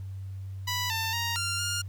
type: tone with pitch steps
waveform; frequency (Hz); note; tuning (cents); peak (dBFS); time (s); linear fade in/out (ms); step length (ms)
10% pulse; 986 / 895 / 935 / 1390 / 1412; B5 / A5 / A#5 / F6 / F6; -3 / +29 / +5 / -9 / +19; -20; 0.67-1.82; 10; 230
effects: added 96 Hz sine -35 dBFS peak until 1.88 s + pink hiss -63 dBFS RMS until 1.88 s